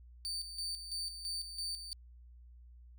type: tone with tremolo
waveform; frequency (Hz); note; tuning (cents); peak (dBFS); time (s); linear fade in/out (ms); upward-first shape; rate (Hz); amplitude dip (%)
35% pulse; 4585; D8; -42; -35; 0.25-1.93; 0; square; 3; 60
effects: added 60 Hz sine -53 dBFS peak until 2.98 s